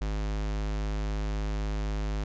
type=tone; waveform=square; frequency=51.91 Hz; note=G#1; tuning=in tune; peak=-29 dBFS; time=0.01-2.24 s; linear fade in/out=5 ms; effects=resampled to 16000 Hz